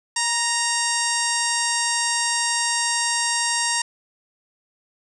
harmonic tone with a mistuned harmonic, 931 Hz, A#5, 2 cents flat, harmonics 1 / 2 / 3 / 4 / 5 / 6 / 7 / 8 / 9 / 10, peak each -27 / -27 / -32 / -33 / -30 / -27 / -33 / -29 / -28 / -33 dBFS, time 0.16-3.82 s, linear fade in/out 5 ms, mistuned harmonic 1, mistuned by +25 cents, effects none

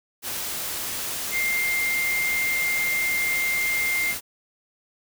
sine tone in noise, 2106 Hz, C7, 11 cents sharp, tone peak -22 dBFS, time 1.31-4.15 s, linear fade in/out 50 ms, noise white, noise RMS -30 dBFS, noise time 0.22-4.21 s, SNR +5 dB, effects none

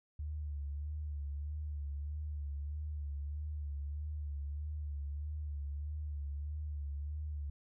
sine tone with vibrato, 73.42 Hz, D2, in tune, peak -37 dBFS, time 0.19-7.5 s, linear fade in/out 5 ms, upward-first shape sine, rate 1.6 Hz, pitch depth 55 cents each way, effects none

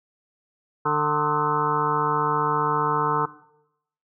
harmonic tone with a mistuned harmonic, 150 Hz, D3, 37 cents sharp, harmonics 1 / 2 / 3 / 5 / 6 / 7 / 8 / 9 / 10, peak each -31 / -33 / -27 / -35 / -26 / -25 / -33 / -26 / -35 dBFS, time 0.85-3.26 s, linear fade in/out 10 ms, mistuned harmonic 9, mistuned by -72 cents, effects noise-tail reverb RT60 0.8 s tail -18 dB re dry

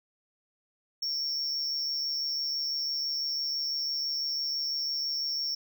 triangle tone with amplitude modulation, 5470 Hz, F8, 37 cents flat, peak -25 dBFS, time 1.02-5.55 s, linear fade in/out 5 ms, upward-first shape sine, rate 146 Hz, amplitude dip 60%, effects none

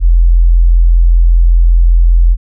sine tone, 42.57 Hz, F1, 44 cents flat, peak -3 dBFS, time 0-2.37 s, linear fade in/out 50 ms, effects none

